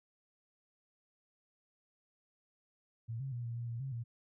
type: tone with pitch steps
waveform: sine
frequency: 114.5 / 135 / 120.3 / 117.1 / 118.6 / 116.7 / 134.7 / 117.3 Hz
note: A#2 / C#3 / B2 / A#2 / A#2 / A#2 / C#3 / A#2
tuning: -31 / -45 / -45 / +8 / +30 / +2 / -49 / +11 cents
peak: -37 dBFS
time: 3.08-4.04 s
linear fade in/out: 20 ms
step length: 120 ms
effects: none